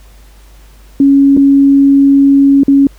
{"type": "tone with dropouts", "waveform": "sine", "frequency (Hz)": 277.2, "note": "C#4", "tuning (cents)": 0, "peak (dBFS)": -3, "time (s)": [1, 2.87], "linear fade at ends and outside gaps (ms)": 2, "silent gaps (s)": [[1.367, 1.373], [2.634, 2.681]], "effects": ["added 50 Hz sine -36 dBFS peak until 2.98 s", "pink hiss -46 dBFS RMS until 2.98 s"]}